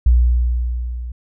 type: tone with level ramp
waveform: sine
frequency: 60.4 Hz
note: B1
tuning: 38 cents flat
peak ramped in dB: -7 to -25 dBFS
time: 0.06-1.12 s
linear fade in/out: 5 ms
effects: none

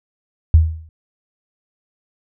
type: tone with exponential decay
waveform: sine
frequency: 80 Hz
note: D#2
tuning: 49 cents sharp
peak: -3 dBFS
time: 0.54-0.89 s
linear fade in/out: 0 ms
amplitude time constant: 76 ms
effects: none

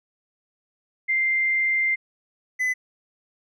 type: tone pair in turn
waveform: sine / triangle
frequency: 2093 / 2012 Hz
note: C7 / B6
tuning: 0 / +32 cents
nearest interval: minor second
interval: 68 cents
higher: first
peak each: -19 dBFS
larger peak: neither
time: 1.08-1.96 / 2.59-2.74 s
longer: first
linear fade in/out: 20 ms
effects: none

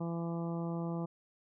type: harmonic tone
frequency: 168.3 Hz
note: E3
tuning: 36 cents sharp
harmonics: 1 / 2 / 3 / 4 / 5 / 6 / 7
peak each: -35 / -41 / -45 / -47 / -49 / -51 / -52 dBFS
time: 0-1.06 s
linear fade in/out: 10 ms
effects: none

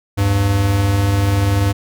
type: tone pair together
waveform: square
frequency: 79.29 / 99.9 Hz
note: D#2 / G2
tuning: +33 / +33 cents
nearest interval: major third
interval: 400 cents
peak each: -23 / -14 dBFS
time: 0.17-1.73 s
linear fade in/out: 20 ms
effects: none

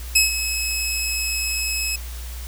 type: tone with ADSR envelope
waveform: 15% pulse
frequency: 2574 Hz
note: E7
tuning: 42 cents flat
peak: -4 dBFS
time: 0.15-1.96 s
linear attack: 9 ms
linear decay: 140 ms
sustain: -11 dB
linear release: 5 ms
effects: added 60 Hz sine -30 dBFS peak until 2.47 s + white hiss -40 dBFS RMS until 2.47 s

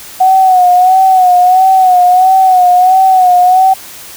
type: tone with vibrato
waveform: sine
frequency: 740 Hz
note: F#5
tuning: in tune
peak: -3 dBFS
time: 0.2-3.74 s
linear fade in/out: 10 ms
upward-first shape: sine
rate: 1.5 Hz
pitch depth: 55 cents each way
effects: white hiss -30 dBFS RMS until 4.16 s

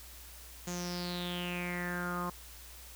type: tone with low-pass filter sweep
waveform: sawtooth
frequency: 176.8 Hz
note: F3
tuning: 22 cents sharp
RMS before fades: -37 dBFS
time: 0.67-2.3 s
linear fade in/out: 5 ms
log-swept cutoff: 6900 to 1100 Hz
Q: 7.7
effects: added 60 Hz sine -52 dBFS peak until 2.95 s + white hiss -52 dBFS RMS until 2.95 s

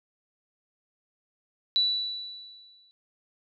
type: tone with exponential decay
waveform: sine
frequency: 3951 Hz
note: B7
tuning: in tune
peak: -19 dBFS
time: 1.76-2.91 s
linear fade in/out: 0 ms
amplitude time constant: 250 ms
effects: none

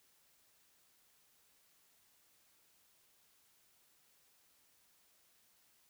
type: silence
effects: white hiss -71 dBFS RMS until 5.89 s

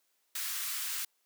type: high-pass noise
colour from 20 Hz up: white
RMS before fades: -36 dBFS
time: 0.35-1.05 s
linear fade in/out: 5 ms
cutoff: 1200 Hz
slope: 24 dB/octave
effects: white hiss -75 dBFS RMS until 1.25 s + high-pass 300 Hz 12 dB/octave

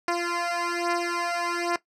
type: beating tone pair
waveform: 10% pulse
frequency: 345.2 / 346.4 Hz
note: F4 / F4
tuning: -20 / -14 cents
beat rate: 1.2 Hz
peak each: -20 dBFS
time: 0.08-1.76 s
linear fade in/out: 2 ms
effects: noise-tail reverb RT60 0.1 s tail -17 dB re dry + low-pass 7000 Hz 12 dB/octave

